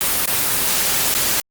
white noise with dropouts, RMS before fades -18 dBFS, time 0.01-1.4 s, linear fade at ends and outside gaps 0 ms, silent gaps 0.257-0.276 / 1.14-1.15 s, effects Opus 24 kbps

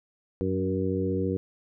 harmonic tone with a mistuned harmonic, 94.5 Hz, F#2, 37 cents sharp, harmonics 1 / 2 / 3 / 4 / 5, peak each -31 / -31 / -31 / -31 / -31 dBFS, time 0.41-1.37 s, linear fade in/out 0 ms, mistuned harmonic 2, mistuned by -20 cents, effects none

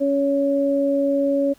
sine tone pair together, 278.4 / 559.9 Hz, C#4 / C#5, +8 / +17 cents, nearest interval octave, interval 1209 cents, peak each -20 / -19 dBFS, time 0-1.54 s, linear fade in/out 20 ms, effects pink hiss -55 dBFS RMS until 1.58 s

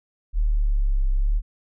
sine exponential two-way sweep, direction down then up, 38.89 to 32.7 to 38.89 Hz, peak -17 dBFS, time 0.33-1.42 s, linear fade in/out 50 ms, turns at 1.11 s, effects none

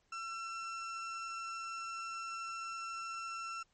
35% pulse tone, 1347 Hz, E6, 37 cents sharp, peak -38 dBFS, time 0.12-3.63 s, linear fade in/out 5 ms, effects pink hiss -75 dBFS RMS until 3.73 s + MP3 32 kbps

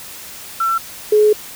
sine tone pair in turn, 1345 / 423.6 Hz, E6 / G#4, +34 / +34 cents, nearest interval octave + minor sixth, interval 2000 cents, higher first, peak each -14 / -8 dBFS, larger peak second, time 0.6-0.78 / 1.12-1.33 s, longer second, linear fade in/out 5 ms, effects white hiss -34 dBFS RMS until 1.55 s

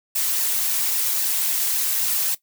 blue noise with flanger, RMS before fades -22 dBFS, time 0.15-2.35 s, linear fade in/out 10 ms, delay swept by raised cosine 1.1 to 5.8 ms, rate 3.7 Hz, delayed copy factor +0.75, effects noise-tail reverb RT60 0.1 s tail -17 dB re dry

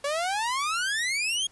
sawtooth exponential sweep, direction up, 554.4 to 3322 Hz, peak -22 dBFS, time 0.04-1.47 s, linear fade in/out 5 ms, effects pink hiss -58 dBFS RMS until 1.51 s + resampled to 24000 Hz

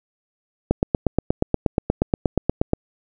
click train, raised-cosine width 2 ms, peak -3 dBFS, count 18, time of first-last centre 0.71-2.734 s, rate 8.4 Hz, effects none

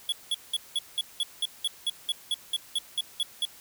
square tone bursts, 3375 Hz, G#7, 27 cents sharp, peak -25 dBFS, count 16, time 0.09-3.452 s, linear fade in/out 2 ms, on 32 ms, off 190 ms, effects white hiss -51 dBFS RMS until 3.6 s

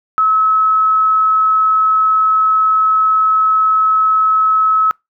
sine tone, 1291 Hz, E6, 37 cents flat, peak -9 dBFS, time 0.18-4.91 s, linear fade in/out 0 ms, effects noise-tail reverb RT60 0.2 s tail -26 dB re dry

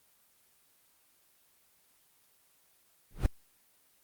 brown noise with exponential growth, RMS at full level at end -22 dBFS, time 3.11-3.26 s, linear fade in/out 1 ms, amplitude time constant 32 ms, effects white hiss -67 dBFS RMS until 4.03 s + Opus 24 kbps

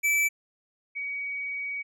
square / sine tone pair in turn, 2313 / 2259 Hz, D7 / C#7, -27 / +32 cents, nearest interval unison, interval 41 cents, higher first, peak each -22 / -30 dBFS, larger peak first, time 0.03-0.29 / 0.95-1.83 s, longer second, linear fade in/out 20 ms, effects none

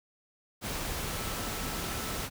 sine tone in noise, 1320 Hz, E6, 2 cents sharp, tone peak -46 dBFS, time 1.03-2.27 s, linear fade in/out 50 ms, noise pink, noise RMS -35 dBFS, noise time 0.61-2.3 s, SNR -14 dB, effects none

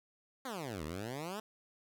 10% pulse exponential two-way sweep, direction down then up, 277.2 to 73.42 to 223 Hz, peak -31 dBFS, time 0.45-1.4 s, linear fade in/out 5 ms, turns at 0.84 s, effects none

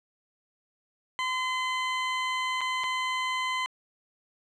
20% pulse tone with dropouts, 1025 Hz, C6, 36 cents flat, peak -22 dBFS, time 1.19-3.66 s, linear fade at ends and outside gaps 0 ms, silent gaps 2.608-2.614 / 2.836-2.84 s, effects low-pass 5000 Hz 12 dB/octave

